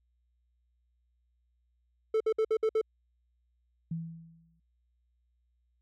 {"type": "tone bursts", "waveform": "triangle", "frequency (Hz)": 439.7, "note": "A4", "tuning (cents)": -1, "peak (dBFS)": -22, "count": 6, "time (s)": [2.14, 2.814], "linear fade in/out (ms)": 5, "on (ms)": 64, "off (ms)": 58}
{"type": "tone with exponential decay", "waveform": "sine", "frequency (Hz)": 164.81, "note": "E3", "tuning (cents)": 0, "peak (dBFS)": -30, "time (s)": [3.91, 4.6], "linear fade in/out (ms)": 5, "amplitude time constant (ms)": 150}
{"effects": ["added 60 Hz sine -70 dBFS peak until 5.81 s"]}